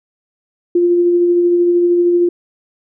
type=tone with tremolo; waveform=sine; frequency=349.2 Hz; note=F4; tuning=in tune; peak=-8 dBFS; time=0.75-2.29 s; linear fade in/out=5 ms; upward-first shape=sine; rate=13 Hz; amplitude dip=25%; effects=none